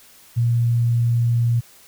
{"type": "tone", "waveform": "sine", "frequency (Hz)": 118.1, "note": "A#2", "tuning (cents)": 23, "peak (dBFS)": -15, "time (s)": [0.36, 1.61], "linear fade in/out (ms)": 20, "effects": ["white hiss -49 dBFS RMS until 1.87 s"]}